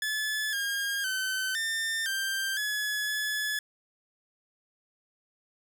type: tone with pitch steps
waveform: sawtooth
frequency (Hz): 1724 / 1619 / 1529 / 1800 / 1577 / 1699 / 1711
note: A6 / G#6 / G6 / A6 / G6 / G#6 / A6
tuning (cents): -36 / -45 / -44 / +39 / +10 / +39 / -49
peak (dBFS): -25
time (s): 0.02-3.59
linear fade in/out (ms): 2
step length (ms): 510
effects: none